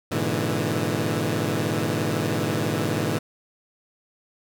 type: chord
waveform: 15% pulse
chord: E dominant seventh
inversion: first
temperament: equal with one note detuned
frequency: 103.83 / 120.58 / 146.83 / 164.81 Hz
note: G#2 / B2 / D3 / E3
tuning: 0 / -41 / 0 / 0 cents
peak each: -22 dBFS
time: 0.11-3.19 s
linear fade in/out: 10 ms
effects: none